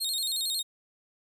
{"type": "tone with vibrato", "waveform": "sawtooth", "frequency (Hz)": 3972, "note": "B7", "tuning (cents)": 9, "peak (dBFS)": -25, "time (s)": [0, 0.63], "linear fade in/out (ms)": 20, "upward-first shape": "square", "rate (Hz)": 11, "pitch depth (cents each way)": 110, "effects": ["resampled to 32000 Hz"]}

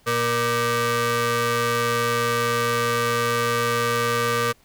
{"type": "ring-modulated tone", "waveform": "sawtooth", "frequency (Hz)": 355.1, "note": "F4", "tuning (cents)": 29, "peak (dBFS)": -13, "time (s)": [0.06, 4.53], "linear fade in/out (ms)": 20, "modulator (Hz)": 828, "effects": ["pink hiss -58 dBFS RMS until 4.64 s"]}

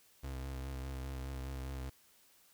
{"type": "tone with vibrato", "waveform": "35% pulse", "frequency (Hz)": 66.3, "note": "C2", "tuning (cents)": 23, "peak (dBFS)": -38, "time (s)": [0.23, 1.9], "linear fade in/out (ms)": 10, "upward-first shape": "sine", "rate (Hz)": 4.9, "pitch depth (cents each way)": 36, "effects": ["white hiss -66 dBFS RMS until 2.53 s"]}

